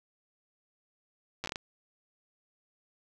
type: slowing click train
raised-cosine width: 0.2 ms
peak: -18 dBFS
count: 7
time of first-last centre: 1.44-1.558 s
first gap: 8 ms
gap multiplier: 1.36
effects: none